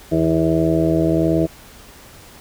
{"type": "harmonic tone", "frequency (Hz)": 81.1, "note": "E2", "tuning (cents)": -28, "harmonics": [1, 2, 4, 5, 6, 7, 8], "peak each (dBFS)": [-27, -20, -17, -25, -25, -28, -22], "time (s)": [0.11, 1.47], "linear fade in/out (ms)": 20, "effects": ["pink hiss -43 dBFS RMS until 2.4 s"]}